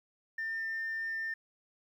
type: tone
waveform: sine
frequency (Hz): 1801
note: A6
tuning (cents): +40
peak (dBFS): -32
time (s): 0.38-1.34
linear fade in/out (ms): 5
effects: tanh soft clip ceiling -30 dBFS + 11-bit